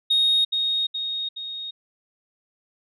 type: tone with echo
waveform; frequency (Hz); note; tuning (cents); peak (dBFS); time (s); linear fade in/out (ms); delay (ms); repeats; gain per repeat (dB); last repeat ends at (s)
sine; 3729; A#7; 0; -15; 0.1-0.45; 10; 420; 3; -5; 1.71
effects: tanh soft clip ceiling -13 dBFS